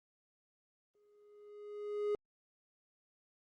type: tone with exponential growth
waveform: triangle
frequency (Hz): 415.3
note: G#4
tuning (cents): 0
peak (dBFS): -28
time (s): 0.95-2.15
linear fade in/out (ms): 1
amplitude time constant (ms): 260
effects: Opus 32 kbps